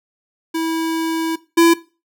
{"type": "tone pair in turn", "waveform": "square", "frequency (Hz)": [325.7, 335.2], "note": ["E4", "E4"], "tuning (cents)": [-21, 29], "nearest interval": "unison", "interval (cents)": 50, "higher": "second", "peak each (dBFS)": [-19, -9], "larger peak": "second", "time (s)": [[0.54, 1.36], [1.57, 1.74]], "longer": "first", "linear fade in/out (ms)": 10, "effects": ["noise-tail reverb RT60 0.3 s tail -18 dB re dry"]}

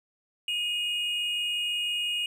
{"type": "tone pair together", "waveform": "triangle", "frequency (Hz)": [2489, 2865], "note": ["D#7", "F7"], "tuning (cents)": [0, 44], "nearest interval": "major second", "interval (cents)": 244, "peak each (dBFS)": [-33, -26], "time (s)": [0.48, 2.26], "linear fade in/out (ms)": 2, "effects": []}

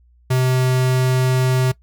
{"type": "tone", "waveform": "square", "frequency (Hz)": 128.6, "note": "C3", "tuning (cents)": -30, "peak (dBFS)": -15, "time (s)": [0.3, 1.72], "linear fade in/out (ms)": 10, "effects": ["noise-tail reverb RT60 0.1 s tail -20 dB re dry", "added 60 Hz sine -50 dBFS peak until 1.82 s"]}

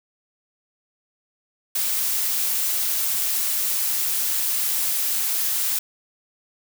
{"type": "noise", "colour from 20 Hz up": "blue", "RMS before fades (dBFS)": -23, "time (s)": [1.75, 5.79], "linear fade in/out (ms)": 5, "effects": []}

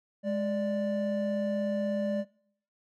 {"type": "tone pair together", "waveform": "triangle", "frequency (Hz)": [207.9, 587.3], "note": ["G#3", "D5"], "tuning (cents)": [2, 0], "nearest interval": "octave + tritone", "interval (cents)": 1798, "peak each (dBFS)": -28, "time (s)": [0.23, 2.25], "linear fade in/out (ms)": 50, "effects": ["noise-tail reverb RT60 0.7 s tail -23 dB re dry"]}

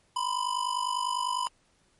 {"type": "ring-modulated tone", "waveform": "square", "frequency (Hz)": 999, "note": "B5", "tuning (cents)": 20, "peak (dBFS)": -25, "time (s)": [0.16, 1.47], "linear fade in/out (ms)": 0, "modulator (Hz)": 25, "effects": ["pink hiss -67 dBFS RMS until 1.99 s", "MP3 48 kbps"]}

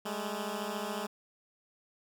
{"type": "beating tone pair", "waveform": "10% pulse", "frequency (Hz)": [201.5, 215.5], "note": ["G3", "A3"], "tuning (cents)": [48, -36], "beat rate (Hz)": 14, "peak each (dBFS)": -29, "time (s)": [0.05, 1.07], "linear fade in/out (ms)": 10, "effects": []}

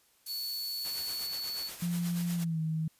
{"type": "tone", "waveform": "square", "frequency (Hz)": 4435, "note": "C#8", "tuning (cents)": 0, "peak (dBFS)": -35, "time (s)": [0.26, 1.71], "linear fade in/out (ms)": 50}
{"type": "noise", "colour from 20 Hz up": "violet", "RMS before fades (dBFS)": -40, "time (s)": [0.26, 1.27], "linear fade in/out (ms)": 5}
{"type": "noise with tremolo", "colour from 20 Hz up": "white", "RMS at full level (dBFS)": -41, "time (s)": [0.84, 2.45], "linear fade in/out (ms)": 20, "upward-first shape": "sine", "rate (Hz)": 8.3, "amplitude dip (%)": 55}
{"type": "tone with pitch glide", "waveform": "sine", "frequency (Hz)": [173.3, 158.92], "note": ["F3", "D#3"], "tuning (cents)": [-13, 37], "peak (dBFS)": -29, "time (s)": [1.82, 2.88], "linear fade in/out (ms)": 5, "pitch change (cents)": -150, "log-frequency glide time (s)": [2.35, 2.6]}
{"effects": ["white hiss -67 dBFS RMS until 2.99 s", "resampled to 32000 Hz"]}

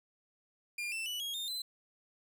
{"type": "tone with pitch steps", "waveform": "40% pulse", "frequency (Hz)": [2405, 2669, 2961, 3285, 3645, 4045], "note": ["D7", "E7", "F#7", "G#7", "A#7", "B7"], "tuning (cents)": [41, 21, 1, -20, -40, 41], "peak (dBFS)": -35, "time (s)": [0.78, 1.62], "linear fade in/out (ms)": 5, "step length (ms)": 140, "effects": []}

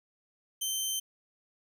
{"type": "tone", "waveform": "15% pulse", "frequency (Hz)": 3105, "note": "G7", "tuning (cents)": -17, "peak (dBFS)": -23, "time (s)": [0.61, 1], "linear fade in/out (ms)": 10, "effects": []}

